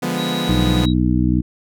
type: chord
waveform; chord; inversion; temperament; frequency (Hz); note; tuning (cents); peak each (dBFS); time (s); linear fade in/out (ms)
sawtooth; D diminished seventh; none; equal; 146.83 / 174.61 / 207.7 / 246.9; D3 / F3 / Ab3 / Cb4; 0 / 0 / 0 / 0; -25 / -20 / -23 / -19; 0.02-0.86; 10
type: tone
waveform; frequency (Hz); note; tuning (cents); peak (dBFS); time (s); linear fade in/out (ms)
sine; 3854; B7; -43; -26; 0.15-0.94; 50
type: harmonic tone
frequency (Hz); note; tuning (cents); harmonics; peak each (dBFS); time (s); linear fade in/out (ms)
61.74; B1; 0; 1 / 2 / 3 / 4 / 5; -20 / -20 / -20 / -20 / -20; 0.48-1.42; 20
effects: none